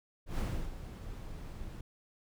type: noise with ADSR envelope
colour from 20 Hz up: brown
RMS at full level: -31 dBFS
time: 0.26-1.81 s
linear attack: 130 ms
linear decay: 310 ms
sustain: -12 dB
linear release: 4 ms
effects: none